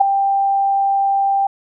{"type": "tone with ADSR envelope", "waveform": "sine", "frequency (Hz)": 789, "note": "G5", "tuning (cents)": 11, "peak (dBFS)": -4, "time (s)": [0, 1.47], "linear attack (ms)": 12, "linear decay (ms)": 7, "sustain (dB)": -9, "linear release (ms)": 4, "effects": []}